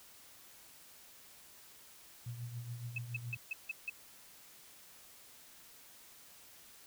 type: tone with tremolo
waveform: sine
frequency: 119.5 Hz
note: A#2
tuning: 43 cents sharp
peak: -38 dBFS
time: 2.26-3.37 s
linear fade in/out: 5 ms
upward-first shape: triangle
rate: 7.1 Hz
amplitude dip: 65%
type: tone bursts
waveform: sine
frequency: 2600 Hz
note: E7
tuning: 24 cents flat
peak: -35 dBFS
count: 6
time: 2.96-3.898 s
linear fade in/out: 5 ms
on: 23 ms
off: 160 ms
effects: white hiss -58 dBFS RMS until 6.86 s